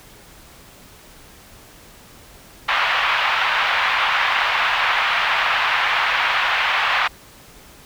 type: band-pass noise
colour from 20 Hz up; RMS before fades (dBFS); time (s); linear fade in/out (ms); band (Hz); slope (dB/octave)
pink; -19; 2.68-7.08; 10; 890 to 3100; 24
effects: pink hiss -45 dBFS RMS until 7.85 s